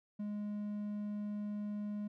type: tone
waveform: triangle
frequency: 207.7 Hz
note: G#3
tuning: in tune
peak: -35 dBFS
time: 0.19-2.08 s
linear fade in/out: 10 ms
effects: none